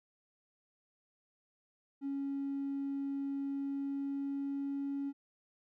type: tone with pitch glide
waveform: triangle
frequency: 277.2 to 279.1 Hz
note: C#4 to C#4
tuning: 0 to +12 cents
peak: -31 dBFS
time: 2.01-5.13 s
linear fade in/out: 50 ms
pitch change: +12 cents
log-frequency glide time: 3.42-4.96 s
effects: tanh soft clip ceiling -31 dBFS